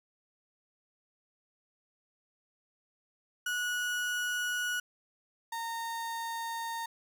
35% pulse tone pair in turn, 1463 / 919.3 Hz, F#6 / A#5, -20 / -24 cents, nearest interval minor sixth, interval 804 cents, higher first, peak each -29 / -33 dBFS, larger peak first, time 3.46-4.8 / 5.52-6.86 s, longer neither, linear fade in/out 5 ms, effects none

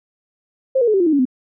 sine tone with pitch steps, 528 / 475.9 / 428.9 / 386.5 / 348.4 / 314 / 282.9 / 255 Hz, C5 / A#4 / A4 / G4 / F4 / D#4 / C#4 / C4, +16 / +36 / -44 / -24 / -4 / +16 / +35 / -44 cents, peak -12 dBFS, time 0.75-1.254 s, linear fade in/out 10 ms, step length 63 ms, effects none

